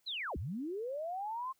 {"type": "linear two-way sweep", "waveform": "sine", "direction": "down then up", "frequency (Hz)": [4186, 58, 1074], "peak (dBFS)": -36, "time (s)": [0.06, 1.53], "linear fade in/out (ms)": 20, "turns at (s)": 0.37, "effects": ["white hiss -75 dBFS RMS until 1.59 s"]}